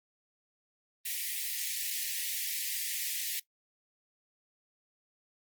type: high-pass noise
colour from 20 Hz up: white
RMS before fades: -35 dBFS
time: 1.05-3.4 s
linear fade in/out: 10 ms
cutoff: 1800 Hz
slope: 96 dB/octave
effects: noise-tail reverb RT60 0.1 s tail -18 dB re dry + Opus 24 kbps